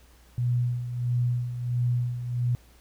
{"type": "tone with tremolo", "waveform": "sine", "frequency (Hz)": 122.1, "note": "B2", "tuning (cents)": -19, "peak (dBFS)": -21, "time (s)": [0.38, 2.55], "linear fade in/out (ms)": 0, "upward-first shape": "sine", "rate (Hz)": 1.5, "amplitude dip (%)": 65, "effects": ["added 60 Hz sine -54 dBFS peak until 2.8 s", "pink hiss -59 dBFS RMS until 2.8 s"]}